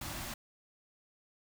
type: band-stop noise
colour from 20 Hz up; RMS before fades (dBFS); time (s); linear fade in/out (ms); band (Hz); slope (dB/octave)
pink; -41; 0.01-0.34; 5; 370 to 550; 96
effects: none